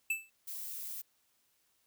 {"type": "tone with exponential decay", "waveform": "square", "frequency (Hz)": 2637, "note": "E7", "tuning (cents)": 0, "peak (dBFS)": -28, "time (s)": [0.1, 0.3], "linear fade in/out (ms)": 5, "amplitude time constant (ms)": 43}
{"type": "noise", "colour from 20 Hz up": "violet", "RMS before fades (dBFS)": -42, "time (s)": [0.47, 1.02], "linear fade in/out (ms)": 10}
{"effects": ["white hiss -74 dBFS RMS until 1.86 s"]}